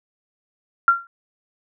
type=tone with exponential decay; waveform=sine; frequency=1378 Hz; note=F6; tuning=24 cents flat; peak=-7 dBFS; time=0.88-1.07 s; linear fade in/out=1 ms; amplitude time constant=40 ms; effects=none